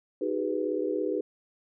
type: chord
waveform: sine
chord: G# minor seventh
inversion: second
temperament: equal with one note detuned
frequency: 311.1 / 378 / 415.3 / 493.9 Hz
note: D#4 / F#4 / G#4 / B4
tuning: 0 / +37 / 0 / 0 cents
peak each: -32 dBFS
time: 0.21-1.21 s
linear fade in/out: 5 ms
effects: none